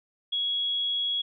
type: tone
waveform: sine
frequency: 3333 Hz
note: G#7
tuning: 5 cents sharp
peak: -25 dBFS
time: 0.32-1.22 s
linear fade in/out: 10 ms
effects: none